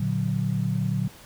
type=chord; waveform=sine; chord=Bb augmented; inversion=none; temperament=equal; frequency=116.54 / 146.83 / 185 Hz; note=Bb2 / D3 / F#3; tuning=0 / 0 / 0 cents; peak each=-27 dBFS; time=0-1.08 s; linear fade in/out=5 ms; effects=pink hiss -48 dBFS RMS until 1.25 s